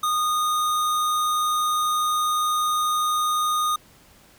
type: tone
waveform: square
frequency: 1231 Hz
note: D#6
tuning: 19 cents flat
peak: -21 dBFS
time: 0.03-3.76 s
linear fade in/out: 5 ms
effects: pink hiss -53 dBFS RMS until 4.38 s